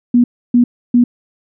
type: tone bursts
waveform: sine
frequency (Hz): 242.3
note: B3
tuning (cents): -33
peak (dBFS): -6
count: 3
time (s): 0.14-1.04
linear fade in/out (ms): 5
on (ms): 100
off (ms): 300
effects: none